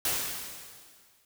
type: noise with exponential decay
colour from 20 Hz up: white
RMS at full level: -27 dBFS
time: 0.05-1.25 s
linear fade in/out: 2 ms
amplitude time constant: 260 ms
effects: none